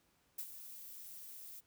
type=noise with ADSR envelope; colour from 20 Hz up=violet; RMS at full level=-41 dBFS; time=0.38-1.61 s; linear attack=9 ms; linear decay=70 ms; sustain=-10 dB; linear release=22 ms; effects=pink hiss -74 dBFS RMS until 1.66 s + high-pass 60 Hz 12 dB/octave